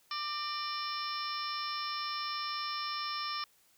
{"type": "harmonic tone with a mistuned harmonic", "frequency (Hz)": 593, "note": "D5", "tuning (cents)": 17, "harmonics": [2, 3, 4, 5, 6, 7, 8, 9], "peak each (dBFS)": [-37, -46, -45, -47, -46, -47, -49, -40], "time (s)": [0.11, 3.44], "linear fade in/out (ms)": 2, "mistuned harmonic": 3, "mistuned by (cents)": 41, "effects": ["white hiss -67 dBFS RMS until 3.77 s"]}